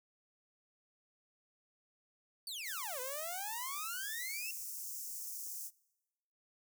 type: exponential two-way sweep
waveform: sawtooth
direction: down then up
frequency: 4700 to 491.8 to 2742 Hz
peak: -38 dBFS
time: 2.47-4.51 s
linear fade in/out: 2 ms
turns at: 3 s
type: high-pass noise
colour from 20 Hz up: white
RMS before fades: -44 dBFS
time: 2.63-5.71 s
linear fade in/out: 50 ms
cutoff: 5500 Hz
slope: 48 dB/octave
effects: noise-tail reverb RT60 1.0 s tail -24 dB re dry